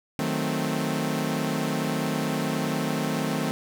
sawtooth chord, D# diminished seventh, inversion none, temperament equal, 155.56 / 185 / 220 / 261.6 Hz, D#3 / F#3 / A3 / C4, 0 / 0 / 0 / 0 cents, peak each -26 / -29 / -26 / -26 dBFS, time 0.19-3.51 s, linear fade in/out 0 ms, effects none

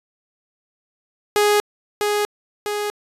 sawtooth tone with echo, 415.3 Hz, G#4, in tune, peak -10 dBFS, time 1.36-1.6 s, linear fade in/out 0 ms, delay 650 ms, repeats 2, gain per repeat -4 dB, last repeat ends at 2.9 s, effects resampled to 32000 Hz

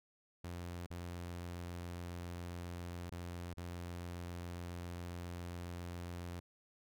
sawtooth tone with dropouts, 87.31 Hz, F2, in tune, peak -39 dBFS, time 0.44-6.4 s, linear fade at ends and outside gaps 5 ms, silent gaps 0.863-0.904 / 3.098-3.118 / 3.538-3.572 s, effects none

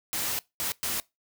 white noise bursts at uneven times, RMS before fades -30 dBFS, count 3, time 0.13-0.39 / 0.6-0.72 / 0.83-1 s, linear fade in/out 0 ms, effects noise-tail reverb RT60 0.2 s tail -22 dB re dry

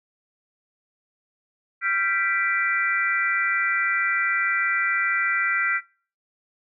sine chord, G dominant seventh, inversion third, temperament equal with one note detuned, 1375.3 / 1568 / 1975.5 / 2349 Hz, F6 / G6 / B6 / D7, -27 / 0 / 0 / 0 cents, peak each -25 / -28 / -24 / -30 dBFS, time 1.81-5.81 s, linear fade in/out 50 ms, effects noise-tail reverb RT60 0.4 s tail -21 dB re dry

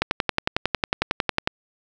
click train, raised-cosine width 0.3 ms, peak -3 dBFS, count 17, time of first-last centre 0.02-1.475 s, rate 11 Hz, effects none

